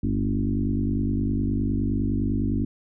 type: tone with frequency modulation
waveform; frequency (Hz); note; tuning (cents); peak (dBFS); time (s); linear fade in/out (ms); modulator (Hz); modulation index
sine; 160.9; E3; -42; -21; 0.03-2.65; 5; 49.8; 2.9
effects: none